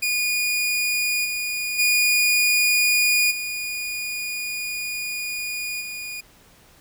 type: tone with level steps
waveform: sawtooth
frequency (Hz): 2447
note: D#7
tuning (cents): -29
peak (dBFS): -17 / -21 / -13 / -23 / -27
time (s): 0.02-6.21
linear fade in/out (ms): 10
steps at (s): 1.24 / 1.78 / 3.3 / 5.8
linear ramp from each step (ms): 20
effects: pink hiss -53 dBFS RMS until 6.8 s